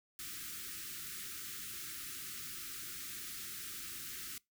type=band-stop noise; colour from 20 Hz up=white; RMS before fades=-45 dBFS; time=0.19-4.38 s; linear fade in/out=2 ms; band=400 to 1200 Hz; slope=96 dB/octave; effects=noise-tail reverb RT60 0.2 s tail -24 dB re dry